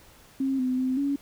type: tone with pitch steps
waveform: sine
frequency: 268.4 / 255 / 258.2 / 280.9 Hz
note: C4 / C4 / C4 / C#4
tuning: +44 / -44 / -23 / +23 cents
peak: -23 dBFS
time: 0.4-1.16 s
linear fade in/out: 5 ms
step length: 190 ms
effects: pink hiss -54 dBFS RMS until 1.21 s